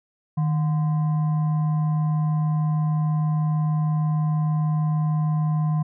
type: tone with frequency modulation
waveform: sine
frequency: 154.4 Hz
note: D#3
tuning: 13 cents flat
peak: -19 dBFS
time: 0.37-5.83 s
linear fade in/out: 10 ms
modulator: 878 Hz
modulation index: 0.24
effects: none